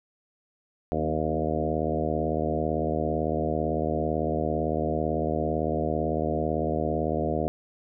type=harmonic tone with a mistuned harmonic; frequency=77.9 Hz; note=D#2; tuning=3 cents sharp; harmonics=1 / 2 / 3 / 4 / 5 / 6 / 7 / 8 / 9; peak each=-33 / -33 / -33 / -33 / -33 / -33 / -33 / -33 / -33 dBFS; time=0.92-7.48 s; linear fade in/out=0 ms; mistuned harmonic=3; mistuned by=+25 cents; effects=none